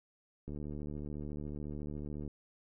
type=click train; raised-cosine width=3 ms; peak=-30 dBFS; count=134; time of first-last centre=0.48-2.277 s; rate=74 Hz; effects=none